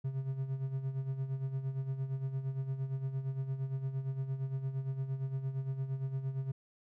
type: tone with tremolo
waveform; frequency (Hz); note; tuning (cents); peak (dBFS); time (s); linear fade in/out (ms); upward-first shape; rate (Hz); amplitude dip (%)
triangle; 133.8; C3; +39; -29; 0.04-6.52; 10; sine; 8.7; 65
effects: none